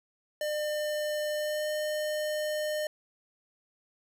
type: tone with pitch glide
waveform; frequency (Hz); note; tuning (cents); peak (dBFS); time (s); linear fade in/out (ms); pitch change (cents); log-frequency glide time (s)
square; 602 to 607.9; D5 to D#5; +43 to -40; -30; 0.41-2.87; 2; +17; 1.34-1.69
effects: none